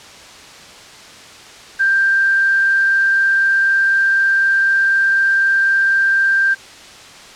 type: tone with quantisation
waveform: sine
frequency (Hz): 1581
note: G6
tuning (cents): +14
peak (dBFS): -11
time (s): 1.79-6.55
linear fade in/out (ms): 20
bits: 6
effects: white hiss -38 dBFS RMS until 7.35 s + low-pass 6000 Hz 12 dB/octave